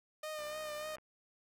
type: tone with vibrato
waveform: sawtooth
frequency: 609 Hz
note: D#5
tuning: 37 cents flat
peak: -36 dBFS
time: 0.23-0.96 s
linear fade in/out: 5 ms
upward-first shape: sine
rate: 3.4 Hz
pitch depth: 33 cents each way
type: click train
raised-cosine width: 0.5 ms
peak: -40 dBFS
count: 39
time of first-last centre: 0.39-0.984 s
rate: 64 Hz
effects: none